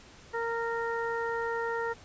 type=harmonic tone; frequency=462.6 Hz; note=A#4; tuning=13 cents flat; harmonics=1 / 2 / 3 / 4; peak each=-32 / -35 / -37 / -38 dBFS; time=0.33-1.94 s; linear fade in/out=20 ms; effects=pink hiss -53 dBFS RMS until 2.04 s + resampled to 16000 Hz